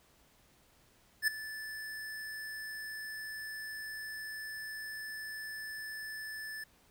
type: tone with ADSR envelope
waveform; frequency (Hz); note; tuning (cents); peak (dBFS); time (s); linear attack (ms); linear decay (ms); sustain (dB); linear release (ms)
square; 1747; A6; -13; -25; 1.22-6.64; 56; 7; -16; 6
effects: pink hiss -66 dBFS RMS until 6.9 s